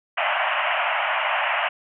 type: band-pass noise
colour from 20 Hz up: pink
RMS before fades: -23 dBFS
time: 0.17-1.69 s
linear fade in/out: 10 ms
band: 600 to 3000 Hz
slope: 96 dB/octave
effects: none